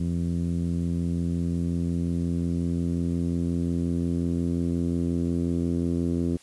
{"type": "tone with low-pass filter sweep", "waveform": "10% pulse", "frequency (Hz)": 85.6, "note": "F2", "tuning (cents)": -34, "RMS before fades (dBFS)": -26, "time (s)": [0, 6.37], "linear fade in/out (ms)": 5, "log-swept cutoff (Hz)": [190, 290], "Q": 1.6, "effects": ["white hiss -54 dBFS RMS until 6.42 s", "resampled to 24000 Hz"]}